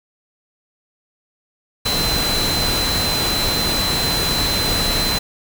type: tone in noise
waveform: sine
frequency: 4051 Hz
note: B7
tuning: 43 cents sharp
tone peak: -20 dBFS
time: 1.85-5.19 s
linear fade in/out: 10 ms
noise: pink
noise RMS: -21 dBFS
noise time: 1.85-5.19 s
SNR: -2 dB
effects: none